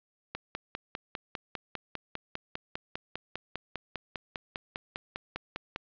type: click train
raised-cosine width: 0.3 ms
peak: -19 dBFS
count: 28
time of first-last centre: 0.35-5.761 s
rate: 4.99 Hz
effects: resampled to 11025 Hz + 8-bit